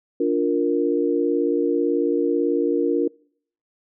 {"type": "chord", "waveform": "sine", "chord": "Bb major", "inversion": "first", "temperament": "just", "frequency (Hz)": [291.4, 349.6, 466.2], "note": ["D4", "F4", "Bb4"], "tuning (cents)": [-13, 2, 0], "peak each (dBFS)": -22, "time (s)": [0.2, 3.08], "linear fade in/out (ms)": 5, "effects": ["noise-tail reverb RT60 0.6 s tail -26 dB re dry"]}